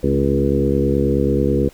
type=harmonic tone with a mistuned harmonic; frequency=69.3 Hz; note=C#2; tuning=in tune; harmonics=1 / 2 / 3 / 4 / 5 / 6 / 7; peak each=-22 / -22 / -22 / -22 / -22 / -22 / -22 dBFS; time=0.03-1.69 s; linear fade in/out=5 ms; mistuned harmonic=3; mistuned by=+35 cents; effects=pink hiss -48 dBFS RMS until 1.73 s